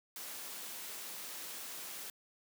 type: noise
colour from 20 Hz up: white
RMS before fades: -45 dBFS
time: 0.16-2.1 s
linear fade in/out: 2 ms
effects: high-pass 200 Hz 12 dB/octave